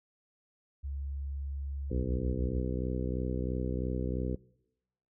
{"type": "tone", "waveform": "sine", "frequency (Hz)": 69.6, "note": "C#2", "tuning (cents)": 8, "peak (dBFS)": -34, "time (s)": [0.83, 2.61], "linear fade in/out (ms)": 20}
{"type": "harmonic tone", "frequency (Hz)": 63, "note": "B1", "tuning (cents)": 35, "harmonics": [1, 2, 3, 4, 5, 6, 7, 8], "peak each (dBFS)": [-34, -37, -39, -40, -41, -42, -42, -43], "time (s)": [1.9, 4.36], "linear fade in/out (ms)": 10}
{"effects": ["noise-tail reverb RT60 0.9 s tail -24 dB re dry"]}